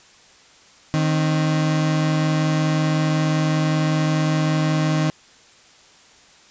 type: tone pair together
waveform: 35% pulse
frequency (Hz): 155.56 / 265.8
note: D#3 / C4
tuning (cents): 0 / +27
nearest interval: major sixth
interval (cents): 927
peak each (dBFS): -16 / -25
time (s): 0.94-5.1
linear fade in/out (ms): 0
effects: white hiss -50 dBFS RMS until 6.5 s + resampled to 16000 Hz